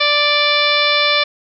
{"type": "harmonic tone", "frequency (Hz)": 587, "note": "D5", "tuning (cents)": -1, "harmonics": [1, 2, 3, 4, 5, 6, 7, 8, 9], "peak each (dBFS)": [-20, -20, -23, -17, -26, -18, -22, -26, -26], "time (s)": [0, 1.24], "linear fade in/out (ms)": 10, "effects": []}